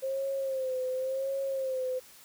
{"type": "tone with vibrato", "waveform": "sine", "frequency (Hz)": 528, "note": "C5", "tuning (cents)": 16, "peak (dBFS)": -29, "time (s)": [0.02, 2], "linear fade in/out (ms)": 20, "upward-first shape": "sine", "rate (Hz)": 0.92, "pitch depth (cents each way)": 57, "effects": ["white hiss -54 dBFS RMS until 2.24 s"]}